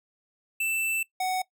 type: tone pair in turn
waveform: square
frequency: 2658 / 744.3 Hz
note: E7 / F#5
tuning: +14 / +10 cents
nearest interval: octave + minor seventh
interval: 2204 cents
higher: first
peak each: -26 / -26 dBFS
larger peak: neither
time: 0.6-1.03 / 1.2-1.42 s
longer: first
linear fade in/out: 5 ms
effects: noise-tail reverb RT60 0.1 s tail -19 dB re dry